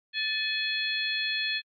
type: harmonic tone with a mistuned harmonic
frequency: 845 Hz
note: G#5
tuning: 30 cents sharp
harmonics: 2 / 3 / 4 / 5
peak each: -32 / -33 / -32 / -33 dBFS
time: 0.13-1.62 s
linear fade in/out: 50 ms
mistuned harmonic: 2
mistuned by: +66 cents
effects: AAC 48 kbps